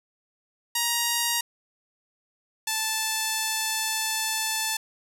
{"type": "tone pair in turn", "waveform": "5% pulse", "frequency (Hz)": [943, 877.8], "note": ["A#5", "A5"], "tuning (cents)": [20, -4], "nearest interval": "minor second", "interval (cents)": 124, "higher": "first", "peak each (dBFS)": [-11, -13], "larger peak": "first", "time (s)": [[0.75, 1.41], [2.67, 4.77]], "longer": "second", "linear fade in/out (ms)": 5, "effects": []}